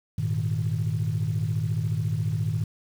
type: chord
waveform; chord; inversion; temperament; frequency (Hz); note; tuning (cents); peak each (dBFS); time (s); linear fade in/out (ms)
sine; Ab suspended second; none; equal with one note detuned; 102.22 / 116.54 / 155.56; Ab2 / Bb2 / Eb3; -27 / 0 / 0; -27; 0.18-2.64; 5
effects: tanh soft clip ceiling -17 dBFS + 8-bit